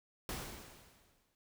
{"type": "noise with exponential decay", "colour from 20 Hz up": "pink", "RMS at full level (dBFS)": -40, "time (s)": [0.29, 1.35], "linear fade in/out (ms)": 1, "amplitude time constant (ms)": 230, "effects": []}